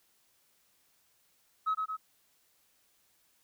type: tone with echo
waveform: sine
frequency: 1281 Hz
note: E6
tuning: 50 cents flat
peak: -25 dBFS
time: 1.66-1.75 s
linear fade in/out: 20 ms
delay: 110 ms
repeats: 2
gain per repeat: -4 dB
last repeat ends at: 1.97 s
effects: tanh soft clip ceiling -24 dBFS + white hiss -70 dBFS RMS until 3.43 s